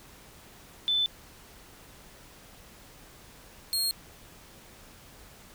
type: tone pair in turn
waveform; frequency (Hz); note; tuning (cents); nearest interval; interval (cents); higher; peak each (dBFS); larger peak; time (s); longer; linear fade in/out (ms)
sine / sawtooth; 3516 / 4253; A7 / C8; -2 / +27; minor third; 329; second; -23; neither; 0.88-1.06 / 3.73-3.91; neither; 0
effects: pink hiss -52 dBFS RMS until 5.54 s